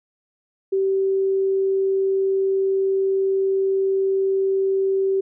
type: tone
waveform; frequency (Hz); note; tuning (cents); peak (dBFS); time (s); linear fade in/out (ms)
sine; 386.5; G4; -24; -17; 0.72-5.21; 10
effects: none